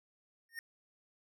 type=tone with exponential growth; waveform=square; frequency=1838 Hz; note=A#6; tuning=25 cents flat; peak=-37 dBFS; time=0.49-0.59 s; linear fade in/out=1 ms; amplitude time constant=21 ms; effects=none